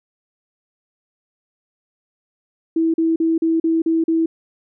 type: tone bursts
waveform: sine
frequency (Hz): 326.4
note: E4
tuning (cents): -17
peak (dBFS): -14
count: 7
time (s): 2.76-4.26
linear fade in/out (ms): 5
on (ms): 180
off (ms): 40
effects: none